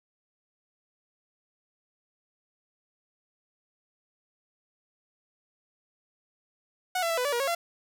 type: tone with pitch steps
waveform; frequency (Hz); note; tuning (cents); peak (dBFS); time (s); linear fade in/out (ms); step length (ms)
sawtooth; 735 / 672 / 662 / 498.4 / 575 / 477 / 549 / 683; F#5 / E5 / E5 / B4 / D5 / A#4 / C#5 / F5; -12 / +33 / +7 / +16 / -37 / +40 / -17 / -39; -22; 6.95-7.55; 5; 75
effects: none